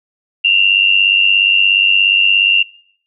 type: tone pair together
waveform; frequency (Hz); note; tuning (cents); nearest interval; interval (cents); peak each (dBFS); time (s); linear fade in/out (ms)
sine; 2724 / 2821; F7 / F7; -44 / +17; minor second; 61; -11; 0.44-2.63; 10
effects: noise-tail reverb RT60 0.7 s tail -23 dB re dry